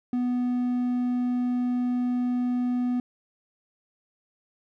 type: tone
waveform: triangle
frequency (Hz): 246.9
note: B3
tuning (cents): 0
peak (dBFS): -21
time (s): 0.13-3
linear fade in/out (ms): 2
effects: none